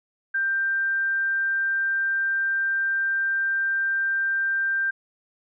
sine tone, 1575 Hz, G6, 8 cents sharp, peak -21 dBFS, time 0.34-4.91 s, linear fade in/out 10 ms, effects none

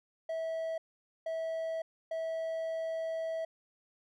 triangle tone bursts at uneven times, 650 Hz, E5, 24 cents flat, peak -31 dBFS, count 3, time 0.29-0.78 / 1.26-1.82 / 2.11-3.45 s, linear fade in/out 5 ms, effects none

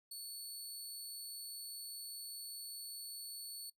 20% pulse tone, 4435 Hz, C#8, in tune, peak -39 dBFS, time 0.11-3.7 s, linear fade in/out 5 ms, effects noise-tail reverb RT60 0.1 s tail -19 dB re dry

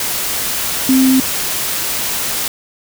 sine tone in noise, 261.6 Hz, C4, in tune, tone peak -8 dBFS, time 0.89-1.2 s, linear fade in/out 2 ms, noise white, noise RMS -19 dBFS, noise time 0-2.48 s, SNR +8 dB, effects none

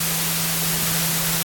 sine tone in noise, 164.81 Hz, E3, in tune, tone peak -28 dBFS, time 0-1.43 s, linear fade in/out 5 ms, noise white, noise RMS -22 dBFS, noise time 0-1.43 s, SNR -9 dB, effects AAC 64 kbps

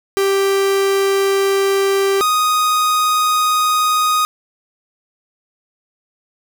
45% pulse tone pair in turn, 392 / 1244.5 Hz, G4 / D#6, 0 / 0 cents, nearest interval octave + minor sixth, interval 2000 cents, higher second, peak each -13 dBFS, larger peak neither, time 0.17-2.21 / 2.21-4.25 s, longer neither, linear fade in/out 0 ms, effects 9-bit

